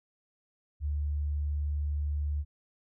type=tone; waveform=sine; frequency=73.42 Hz; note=D2; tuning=in tune; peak=-28 dBFS; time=0.8-2.45 s; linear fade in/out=50 ms; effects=none